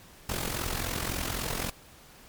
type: noise with amplitude modulation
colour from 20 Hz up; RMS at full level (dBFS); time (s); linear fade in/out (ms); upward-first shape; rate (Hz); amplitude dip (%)
pink; -29; 0.29-1.7; 5; sine; 43.7; 70
effects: pink hiss -53 dBFS RMS until 2.28 s + MP3 96 kbps